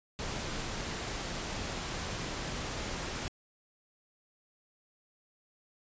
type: noise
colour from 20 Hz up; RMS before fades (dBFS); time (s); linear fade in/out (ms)
pink; -37; 0.19-3.28; 0
effects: resampled to 16000 Hz